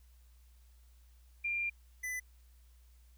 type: tone pair in turn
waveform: sine / square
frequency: 2389 / 2003 Hz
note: D7 / B6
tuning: +29 / +24 cents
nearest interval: minor third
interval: 305 cents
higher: first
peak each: -32 / -37 dBFS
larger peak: first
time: 1.44-1.7 / 2.03-2.2 s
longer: first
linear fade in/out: 10 ms
effects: added 60 Hz sine -58 dBFS peak until 3.17 s + white hiss -72 dBFS RMS until 3.17 s